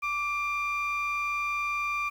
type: tone pair together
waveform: sine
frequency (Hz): 1167.5 / 2384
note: D6 / D7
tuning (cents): -11 / +25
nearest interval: octave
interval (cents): 1236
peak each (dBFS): -28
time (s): 0.02-2.1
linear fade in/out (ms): 20
effects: tanh soft clip ceiling -24 dBFS + 9-bit